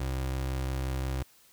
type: tone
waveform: 30% pulse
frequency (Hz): 65.7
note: C2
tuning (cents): +8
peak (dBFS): -27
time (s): 0-1.23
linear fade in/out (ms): 5
effects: white hiss -60 dBFS RMS until 1.52 s